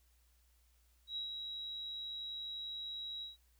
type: tone with ADSR envelope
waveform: sine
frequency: 3863 Hz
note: B7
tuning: 39 cents flat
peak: -37 dBFS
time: 1.07-3.37 s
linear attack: 94 ms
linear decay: 120 ms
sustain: -4 dB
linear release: 150 ms
effects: added 60 Hz sine -68 dBFS peak until 3.59 s + white hiss -75 dBFS RMS until 3.59 s